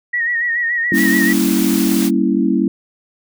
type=tone with vibrato; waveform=sine; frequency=1891 Hz; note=A#6; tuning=24 cents sharp; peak=-15 dBFS; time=0.13-1.33 s; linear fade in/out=10 ms; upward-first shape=sine; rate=7 Hz; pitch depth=55 cents each way
type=chord; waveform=sine; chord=G diminished seventh; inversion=none; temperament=equal; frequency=196 / 233.1 / 277.2 / 329.6 Hz; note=G3 / Bb3 / Db4 / Fb4; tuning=0 / 0 / 0 / 0 cents; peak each=-18 dBFS; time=0.92-2.68 s; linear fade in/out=2 ms
type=noise; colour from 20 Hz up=white; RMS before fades=-24 dBFS; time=0.93-2.11 s; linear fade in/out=50 ms
effects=none